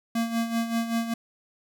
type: tone with tremolo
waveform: square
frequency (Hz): 230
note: A#3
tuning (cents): -23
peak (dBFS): -23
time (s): 0.15-1.14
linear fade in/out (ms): 5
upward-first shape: sine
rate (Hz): 5.2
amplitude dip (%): 65
effects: none